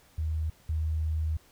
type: tone pair in turn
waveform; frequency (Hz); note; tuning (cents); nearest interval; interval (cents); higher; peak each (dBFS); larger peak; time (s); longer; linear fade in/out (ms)
sine; 78.7 / 78.7; D#2 / D#2; +20 / +20; unison; 0; neither; -27 / -26; second; 0.18-0.5 / 0.69-1.37; second; 5
effects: pink hiss -60 dBFS RMS until 1.51 s